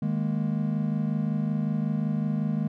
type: chord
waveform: triangle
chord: D# suspended fourth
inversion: none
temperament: equal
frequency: 155.56 / 207.7 / 233.1 Hz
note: D#3 / G#3 / A#3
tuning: 0 / 0 / 0 cents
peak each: -26 / -26 / -29 dBFS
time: 0.02-2.68 s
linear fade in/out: 5 ms
effects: none